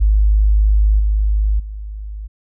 sine tone with level steps, 51.91 Hz, G#1, in tune, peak -9 / -12 / -25 dBFS, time 0-2.28 s, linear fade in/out 20 ms, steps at 0.99 / 1.59 s, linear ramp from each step 10 ms, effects none

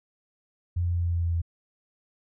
sine tone with pitch steps, 87.5 / 86.95 / 86.4 / 85.85 / 85.3 / 84.76 / 84.23 Hz, F2 / F2 / F2 / F2 / F2 / E2 / E2, +4 / -7 / -18 / -29 / -40 / +49 / +38 cents, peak -23 dBFS, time 0.76-1.418 s, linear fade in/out 10 ms, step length 94 ms, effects none

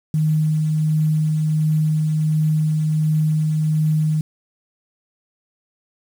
sine tone with tremolo, 155 Hz, D#3, 6 cents flat, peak -14 dBFS, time 0.14-4.21 s, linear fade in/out 2 ms, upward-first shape triangle, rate 1.4 Hz, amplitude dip 25%, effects 7-bit

